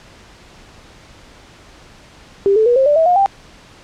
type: tone with pitch steps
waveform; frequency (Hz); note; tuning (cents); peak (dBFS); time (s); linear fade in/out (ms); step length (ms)
sine; 396.6 / 437.5 / 482.7 / 532.5 / 587.4 / 648 / 714.9 / 788.6; G4 / A4 / B4 / C5 / D5 / E5 / F5 / G5; +20 / -10 / -40 / +30 / 0 / -30 / +40 / +10; -9; 2.46-3.26; 0; 100
effects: pink hiss -43 dBFS RMS until 3.83 s + low-pass 6000 Hz 12 dB/octave